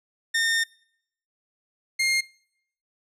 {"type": "tone pair in turn", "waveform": "sawtooth", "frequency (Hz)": [1823, 2125], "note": ["A#6", "C7"], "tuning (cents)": [-39, 26], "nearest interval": "minor third", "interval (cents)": 265, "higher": "second", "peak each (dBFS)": -17, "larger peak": "neither", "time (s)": [[0.34, 0.64], [1.99, 2.21]], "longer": "first", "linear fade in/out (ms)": 10, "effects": ["noise-tail reverb RT60 0.7 s tail -24 dB re dry", "low-pass 10000 Hz 12 dB/octave"]}